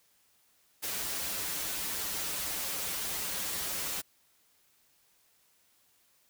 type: noise with comb filter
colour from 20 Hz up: white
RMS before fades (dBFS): -35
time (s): 0.82-4.02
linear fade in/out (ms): 20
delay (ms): 8.3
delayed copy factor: -0.8
effects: white hiss -68 dBFS RMS until 6.29 s